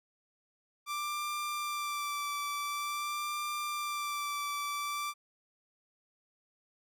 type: tone with vibrato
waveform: sawtooth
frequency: 1175 Hz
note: D6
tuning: 1 cent sharp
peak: -30 dBFS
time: 0.86-5.14 s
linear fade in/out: 50 ms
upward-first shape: sine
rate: 0.47 Hz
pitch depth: 21 cents each way
effects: none